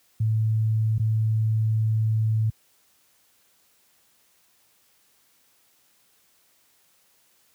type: tone with dropouts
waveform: sine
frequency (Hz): 110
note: A2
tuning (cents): 0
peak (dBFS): -19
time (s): 0.2-2.5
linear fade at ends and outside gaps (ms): 5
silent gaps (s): 0.981-0.995
effects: white hiss -63 dBFS RMS until 7.54 s + high-pass 60 Hz 12 dB/octave